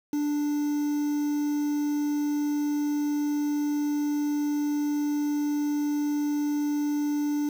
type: tone with quantisation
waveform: triangle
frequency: 293.7 Hz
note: D4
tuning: in tune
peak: -22 dBFS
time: 0.13-7.49 s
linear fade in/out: 2 ms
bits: 7
effects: none